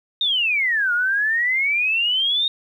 sine exponential two-way sweep, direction down then up, 3729 to 1408 to 3729 Hz, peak -17 dBFS, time 0.21-2.48 s, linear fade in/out 2 ms, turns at 0.93 s, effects 9-bit

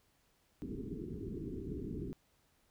white low-pass noise, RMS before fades -42 dBFS, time 0.62-2.13 s, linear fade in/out 0 ms, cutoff 420 Hz, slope 96 dB/octave, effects pink hiss -73 dBFS RMS until 2.7 s

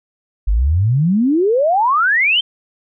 sine exponential sweep, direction up, 46.25 to 3193 Hz, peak -11 dBFS, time 0.47-2.41 s, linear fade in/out 10 ms, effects none

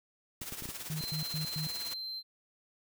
white noise with tremolo, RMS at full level -40 dBFS, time 0.41-1.94 s, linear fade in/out 5 ms, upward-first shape sine, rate 18 Hz, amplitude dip 60%
clicks, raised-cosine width 3 ms, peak -31 dBFS, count 6, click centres 0.417 / 0.524 / 0.623 / 0.656 / 0.69 / 1.039 s
sine tone bursts, 155.56 Hz, D#3, in tune, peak -34 dBFS, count 4, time 0.9-1.67 s, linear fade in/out 0 ms, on 110 ms, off 110 ms
triangle tone, 4115 Hz, C8, 30 cents flat, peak -36 dBFS, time 0.97-2.23 s, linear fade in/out 50 ms
effects none

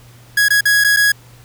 45% pulse tone with dropouts, 1664 Hz, G#6, 3 cents sharp, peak -10 dBFS, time 0.37-1.12 s, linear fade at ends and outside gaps 5 ms, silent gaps 0.485-0.504 / 0.609-0.654 / 0.84-0.845 / 0.964-0.969 s, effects added 120 Hz sine -42 dBFS peak until 1.44 s + pink hiss -47 dBFS RMS until 1.44 s

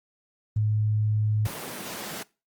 sine tone, 106.9 Hz, A2, 49 cents flat, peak -21 dBFS, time 0.56-1.47 s, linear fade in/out 5 ms
pink high-pass noise, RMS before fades -36 dBFS, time 1.45-2.23 s, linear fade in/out 5 ms, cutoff 150 Hz, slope 24 dB/octave
effects noise-tail reverb RT60 0.3 s tail -22 dB re dry + Opus 24 kbps

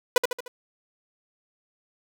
sawtooth tone with echo, 493.4 Hz, B4, 2 cents flat, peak -10 dBFS, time 0.16-0.18 s, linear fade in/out 2 ms, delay 75 ms, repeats 4, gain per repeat -6 dB, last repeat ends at 0.48 s, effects none

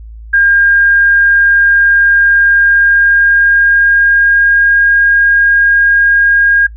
sine tone with pitch glide, 1611 to 1624.1 Hz, G6 to G#6, +47 to -39 cents, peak -5 dBFS, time 0.33-6.67 s, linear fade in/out 10 ms, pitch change +14 cents, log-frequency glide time 2.57-4.83 s, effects noise-tail reverb RT60 0.1 s tail -19 dB re dry + added 55 Hz sine -27 dBFS peak until 6.76 s

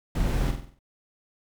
brown noise with echo, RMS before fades -26 dBFS, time 0.15-0.51 s, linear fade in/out 5 ms, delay 47 ms, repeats 6, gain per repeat -6 dB, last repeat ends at 0.792 s, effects none

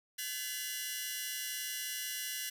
10% pulse tone cluster, 1532 / 1717 / 2019 / 2833 / 2956 Hz, G6 / A6 / B6 / F7 / F#7, -40 / -43 / +38 / +24 / -2 cents, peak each -39 / -35 / -33 / -33 / -39 dBFS, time 0.18-2.5 s, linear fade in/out 10 ms, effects none

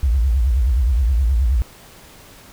sine tone with vibrato, 62 Hz, B1, 7 cents sharp, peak -13 dBFS, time 0.03-1.62 s, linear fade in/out 0 ms, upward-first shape triangle, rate 9.5 Hz, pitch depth 290 cents each way, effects pink hiss -44 dBFS RMS until 2.52 s

